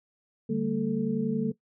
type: tone cluster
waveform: sine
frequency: 146.8 / 196.7 / 227.7 / 440.1 Hz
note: D3 / G3 / A#3 / A4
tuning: 0 / +6 / -40 / 0 cents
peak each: -34 / -31 / -28 / -32 dBFS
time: 0.49-1.52 s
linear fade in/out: 10 ms
effects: noise-tail reverb RT60 0.1 s tail -18 dB re dry